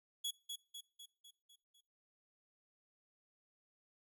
sawtooth tone with echo, 3363 Hz, G#7, 21 cents sharp, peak -34 dBFS, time 0.24-0.31 s, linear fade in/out 10 ms, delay 250 ms, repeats 6, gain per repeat -5 dB, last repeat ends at 1.81 s, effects noise-tail reverb RT60 0.5 s tail -25 dB re dry

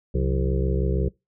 harmonic tone with a mistuned harmonic, 66.2 Hz, C2, 21 cents sharp, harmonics 1 / 2 / 3 / 5 / 6 / 7 / 8, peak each -23 / -27 / -28 / -34 / -30 / -33 / -37 dBFS, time 0.14-1.09 s, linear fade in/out 10 ms, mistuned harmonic 3, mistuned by -150 cents, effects noise-tail reverb RT60 0.2 s tail -23 dB re dry

